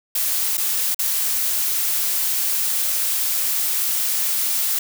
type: noise with dropouts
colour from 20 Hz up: blue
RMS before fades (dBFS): -21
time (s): 0.15-4.79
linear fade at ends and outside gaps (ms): 5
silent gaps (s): 0.572-0.577 / 0.946-0.99
effects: none